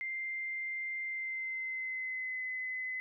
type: tone with pitch glide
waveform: sine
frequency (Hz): 2093 to 2028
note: C7 to B6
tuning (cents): 0 to +45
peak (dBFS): -35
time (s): 0.01-3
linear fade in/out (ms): 0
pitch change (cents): -55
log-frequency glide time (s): 1.02-2.43
effects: none